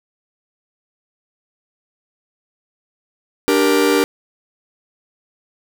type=chord; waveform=45% pulse; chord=G minor; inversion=second; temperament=just; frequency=294 / 392 / 470.4 Hz; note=D4 / G4 / Bb4; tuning=+2 / 0 / +16 cents; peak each=-17 dBFS; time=3.48-4.04 s; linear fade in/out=0 ms; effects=none